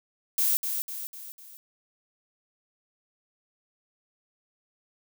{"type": "noise with echo", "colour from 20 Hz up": "violet", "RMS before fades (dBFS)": -24, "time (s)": [0.38, 0.57], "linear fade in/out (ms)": 0, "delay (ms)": 250, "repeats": 4, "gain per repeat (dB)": -6, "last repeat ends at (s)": 1.57, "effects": []}